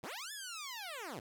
10% pulse linear two-way sweep, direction up then down, 93.3 to 1760 to 93.3 Hz, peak -34 dBFS, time 0.03-1.2 s, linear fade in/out 5 ms, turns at 0.32 s, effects none

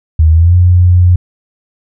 sine tone with pitch glide, 79.1 to 89.3 Hz, D#2 to F2, +29 to +39 cents, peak -3 dBFS, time 0.19-1.16 s, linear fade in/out 5 ms, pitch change +210 cents, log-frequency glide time 0.31-0.55 s, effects none

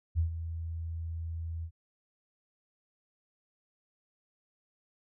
sine tone with ADSR envelope, 82.41 Hz, E2, in tune, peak -23 dBFS, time 0.15-1.71 s, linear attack 37 ms, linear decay 110 ms, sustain -11 dB, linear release 73 ms, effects none

